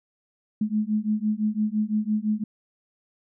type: beating tone pair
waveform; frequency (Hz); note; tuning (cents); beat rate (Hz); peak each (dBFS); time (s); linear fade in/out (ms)
sine; 210.5 / 216.4; G#3 / A3; +24 / -29; 5.9; -25; 0.61-2.44; 5
effects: none